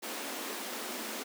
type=high-pass noise; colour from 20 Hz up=pink; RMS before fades=-39 dBFS; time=0.02-1.24 s; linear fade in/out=20 ms; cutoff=210 Hz; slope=96 dB/octave; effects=none